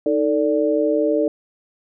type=tone cluster; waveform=sine; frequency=312.1 / 444.3 / 582 Hz; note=D#4 / A4 / D5; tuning=+5 / +17 / -16 cents; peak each=-20 dBFS; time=0.06-1.28 s; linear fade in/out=2 ms; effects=none